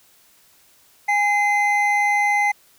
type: tone pair together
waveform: triangle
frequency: 822 / 2061 Hz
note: G#5 / C7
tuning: -18 / -27 cents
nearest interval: octave + major third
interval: 1591 cents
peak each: -17 dBFS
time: 1.08-2.52 s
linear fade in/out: 10 ms
effects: white hiss -55 dBFS RMS until 2.78 s